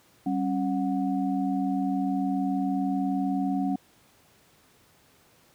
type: tone cluster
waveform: sine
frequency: 193.7 / 273.6 / 733 Hz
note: G3 / C#4 / F#5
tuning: -20 / -23 / -16 cents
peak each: -29 / -26 / -33 dBFS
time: 0.26-3.76 s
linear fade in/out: 5 ms
effects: pink hiss -60 dBFS RMS until 5.54 s + high-pass 80 Hz 12 dB/octave